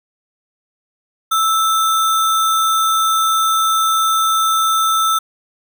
sine tone with sample-and-hold, 1318.5 Hz, E6, in tune, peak -12 dBFS, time 1.31-5.19 s, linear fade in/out 10 ms, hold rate 4900 Hz, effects none

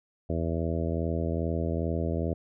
harmonic tone, 82.41 Hz, E2, in tune, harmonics 1 / 2 / 3 / 4 / 5 / 6 / 7 / 8, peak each -30 / -33 / -35 / -36 / -37 / -38 / -38 / -39 dBFS, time 0.29-2.34 s, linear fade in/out 10 ms, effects none

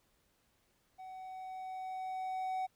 triangle tone with level ramp, 751 Hz, F#5, 26 cents sharp, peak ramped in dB -44 to -31 dBFS, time 0.98-2.67 s, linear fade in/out 20 ms, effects pink hiss -74 dBFS RMS until 2.75 s

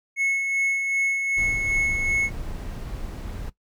triangle tone with tremolo, 2190 Hz, C#7, 22 cents flat, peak -18 dBFS, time 0.16-2.3 s, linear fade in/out 50 ms, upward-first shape sine, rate 2.6 Hz, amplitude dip 40%
brown noise, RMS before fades -32 dBFS, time 1.37-3.5 s, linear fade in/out 10 ms
effects noise-tail reverb RT60 0.1 s tail -17 dB re dry

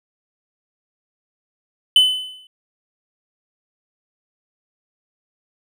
triangle tone with exponential decay, 3022 Hz, F#7, 36 cents sharp, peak -5 dBFS, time 1.96-2.47 s, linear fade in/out 2 ms, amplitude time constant 110 ms, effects none

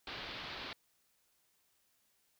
white low-pass noise, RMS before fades -45 dBFS, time 0.07-0.73 s, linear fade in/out 2 ms, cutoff 4400 Hz, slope 48 dB/octave, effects white hiss -75 dBFS RMS until 2.39 s

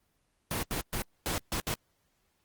pink noise bursts at uneven times, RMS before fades -32 dBFS, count 6, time 0.51-0.63 / 0.71-0.81 / 0.93-1.02 / 1.26-1.38 / 1.52-1.6 / 1.67-1.74 s, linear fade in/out 0 ms, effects pink hiss -74 dBFS RMS until 2.44 s + Opus 24 kbps

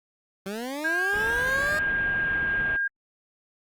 20% pulse linear sweep, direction up, 188 to 619 Hz, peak -25 dBFS, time 0.46-1.79 s, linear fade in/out 2 ms
sine tone, 1613 Hz, G6, 49 cents sharp, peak -23 dBFS, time 0.84-2.88 s, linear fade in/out 10 ms
pink low-pass noise, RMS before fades -37 dBFS, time 1.13-2.77 s, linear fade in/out 10 ms, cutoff 3100 Hz, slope 48 dB/octave
effects Opus 32 kbps

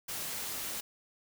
white noise, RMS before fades -38 dBFS, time 0.08-0.81 s, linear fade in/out 10 ms, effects none

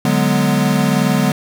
square chord, G# half-diminished seventh, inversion second, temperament equal, 146.83 / 185 / 207.7 / 246.9 Hz, D3 / F#3 / G#3 / B3, 0 / 0 / 0 / 0 cents, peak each -19 dBFS, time 0.05-1.32 s, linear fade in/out 2 ms, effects none

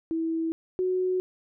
sine tone pair in turn, 326 / 368.7 Hz, E4 / F#4, -19 / -6 cents, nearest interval major second, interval 213 cents, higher second, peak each -25 / -23 dBFS, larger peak second, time 0.11-0.52 / 0.79-1.2 s, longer neither, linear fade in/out 0 ms, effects none

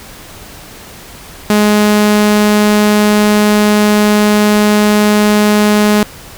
sawtooth tone, 209.5 Hz, G#3, 15 cents sharp, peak -3 dBFS, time 1.5-6.03 s, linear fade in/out 0 ms, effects pink hiss -33 dBFS RMS until 6.37 s

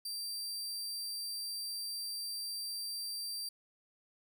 sawtooth tone, 4699 Hz, D8, in tune, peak -35 dBFS, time 0.05-3.49 s, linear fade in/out 5 ms, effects none

